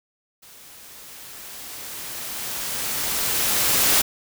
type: noise with level ramp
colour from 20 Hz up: white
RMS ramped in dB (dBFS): -47 to -17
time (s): 0.42-4.02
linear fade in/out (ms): 10
effects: none